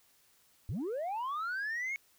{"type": "linear sweep", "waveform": "sine", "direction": "up", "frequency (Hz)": [78.7, 2213], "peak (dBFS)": -31, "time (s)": [0.69, 1.96], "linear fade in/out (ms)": 0, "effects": ["tanh soft clip ceiling -32 dBFS", "white hiss -67 dBFS RMS until 2.18 s"]}